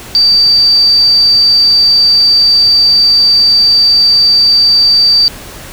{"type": "tone", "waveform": "sine", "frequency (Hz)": 4642, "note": "D8", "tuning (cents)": -21, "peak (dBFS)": -4, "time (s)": [0.15, 5.28], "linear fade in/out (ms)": 0, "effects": ["pink hiss -29 dBFS RMS until 5.72 s"]}